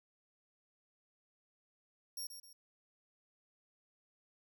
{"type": "tone with echo", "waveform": "20% pulse", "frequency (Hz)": 5570, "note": "F8", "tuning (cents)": -5, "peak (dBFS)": -35, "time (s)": [2.17, 2.27], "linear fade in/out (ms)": 5, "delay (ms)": 130, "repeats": 2, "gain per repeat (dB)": -8, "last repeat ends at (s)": 2.53, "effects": []}